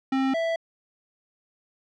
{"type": "tone pair in turn", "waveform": "square", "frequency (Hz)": [266.4, 660.5], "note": ["C4", "E5"], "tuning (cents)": [31, 3], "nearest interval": "octave + major third", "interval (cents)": 1572, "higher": "second", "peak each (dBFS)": [-22, -24], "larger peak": "first", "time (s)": [[0.12, 0.34], [0.34, 0.56]], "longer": "neither", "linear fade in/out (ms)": 5, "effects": ["low-pass 3000 Hz 12 dB/octave"]}